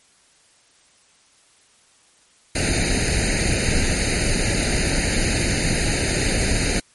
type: noise with comb filter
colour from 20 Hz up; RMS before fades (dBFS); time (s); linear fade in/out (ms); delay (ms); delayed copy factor
pink; -20; 2.55-6.8; 5; 0.45; +0.95
effects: white hiss -56 dBFS RMS until 6.94 s + MP3 48 kbps